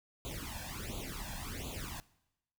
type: noise with flanger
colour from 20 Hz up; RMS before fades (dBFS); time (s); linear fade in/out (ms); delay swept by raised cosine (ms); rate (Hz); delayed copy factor
pink; -42; 0.25-2; 0; 0.28 to 1.21; 1.4; +1
effects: noise-tail reverb RT60 0.9 s tail -21 dB re dry